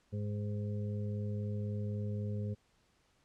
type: harmonic tone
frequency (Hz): 103.83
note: G#2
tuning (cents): 0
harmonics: 1 / 2 / 4 / 5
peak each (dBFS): -35 / -41 / -47 / -49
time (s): 0.12-2.55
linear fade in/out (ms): 20
effects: pink hiss -72 dBFS RMS until 3.24 s + low-pass 8000 Hz 12 dB/octave